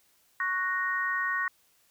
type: chord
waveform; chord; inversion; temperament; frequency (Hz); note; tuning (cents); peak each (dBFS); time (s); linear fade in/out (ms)
sine; F# major; second; equal; 1108.7 / 1480 / 1864.7; C#6 / F#6 / A#6; 0 / 0 / 0; -32 / -33 / -29; 0.4-1.48; 2
effects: white hiss -66 dBFS RMS until 1.9 s